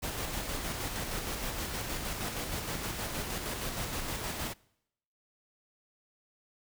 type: noise with tremolo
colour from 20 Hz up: pink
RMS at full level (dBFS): -35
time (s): 0.02-4.54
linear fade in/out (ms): 20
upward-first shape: square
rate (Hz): 6.4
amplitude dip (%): 30
effects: noise-tail reverb RT60 0.8 s tail -24 dB re dry